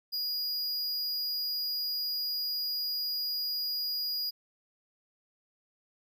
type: tone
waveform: square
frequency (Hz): 4882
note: D#8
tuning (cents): -34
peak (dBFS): -31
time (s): 0.12-4.31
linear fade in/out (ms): 20
effects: none